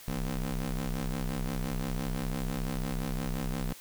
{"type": "ring-modulated tone", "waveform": "25% pulse", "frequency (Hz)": 65.41, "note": "C2", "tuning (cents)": 0, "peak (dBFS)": -24, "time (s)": [0.08, 3.73], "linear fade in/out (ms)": 0, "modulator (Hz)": 95.2, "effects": ["white hiss -50 dBFS RMS until 3.8 s"]}